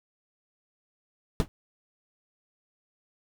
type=noise with exponential decay; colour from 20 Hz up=brown; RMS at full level=-18 dBFS; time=1.4-1.48 s; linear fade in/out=0 ms; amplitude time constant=17 ms; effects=none